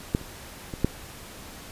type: clicks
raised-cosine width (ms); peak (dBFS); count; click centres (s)
3; -9 / -28 / -20 / -7; 4; 0.149 / 0.214 / 0.738 / 0.846
effects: pink hiss -43 dBFS RMS until 1.71 s + resampled to 32000 Hz